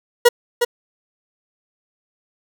40% pulse tone with echo, 480 Hz, B4, 49 cents flat, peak -6 dBFS, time 0.25-0.29 s, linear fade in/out 10 ms, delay 360 ms, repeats 1, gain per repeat -7 dB, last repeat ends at 0.65 s, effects none

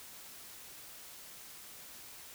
silence, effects white hiss -51 dBFS RMS until 2.34 s

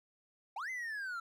triangle linear two-way sweep, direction up then down, 711 to 2078 to 1334 Hz, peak -36 dBFS, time 0.56-1.2 s, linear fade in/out 5 ms, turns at 0.7 s, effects none

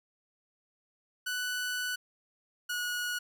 sawtooth tone pair in turn, 1487 / 1457.2 Hz, F#6 / F#6, +8 / -27 cents, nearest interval unison, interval 35 cents, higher first, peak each -28 dBFS, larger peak neither, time 1.26-1.96 / 2.69-3.19 s, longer first, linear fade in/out 10 ms, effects none

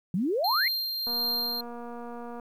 sine exponential sweep, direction up, 164.81 to 2217 Hz, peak -24 dBFS, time 0.14-0.68 s, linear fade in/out 2 ms
square tone with tremolo, 4186 Hz, C8, in tune, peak -26 dBFS, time 0.44-1.61 s, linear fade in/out 5 ms, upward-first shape sine, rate 1.5 Hz, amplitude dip 40%
click train, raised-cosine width 1 ms, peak -28 dBFS, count 317, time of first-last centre 1.07-2.398 s, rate 238 Hz
effects 10-bit

